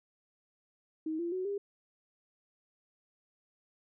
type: tone with pitch steps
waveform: sine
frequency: 315.6 / 342.2 / 371 / 402.3 Hz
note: D#4 / F4 / F#4 / G4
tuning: +25 / -35 / +5 / +45 cents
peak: -32 dBFS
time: 1.06-1.58 s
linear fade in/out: 5 ms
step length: 130 ms
effects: none